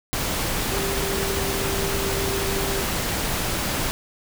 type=tone in noise; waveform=sine; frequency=392.5 Hz; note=G4; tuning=2 cents sharp; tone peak=-28 dBFS; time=0.72-2.82 s; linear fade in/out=0 ms; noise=pink; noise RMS=-25 dBFS; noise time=0.13-3.91 s; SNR=-6 dB; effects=none